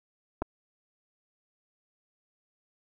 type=clicks; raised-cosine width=1 ms; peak=-16 / -20 dBFS; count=2; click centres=0.42 / 0.423 s; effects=none